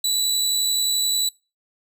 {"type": "tone with amplitude modulation", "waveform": "25% pulse", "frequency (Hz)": 3951, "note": "B7", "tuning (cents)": 0, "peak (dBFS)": -14, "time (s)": [0.04, 1.29], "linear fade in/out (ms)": 5, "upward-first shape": "sine", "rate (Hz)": 71.4, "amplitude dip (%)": 25, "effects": ["noise-tail reverb RT60 0.3 s tail -24 dB re dry"]}